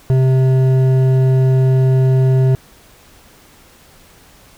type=tone with hard clipping; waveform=sine; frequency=130.81 Hz; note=C3; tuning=in tune; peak=-11 dBFS; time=0.1-2.55 s; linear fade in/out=0 ms; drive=9 dB; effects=pink hiss -46 dBFS RMS until 4.57 s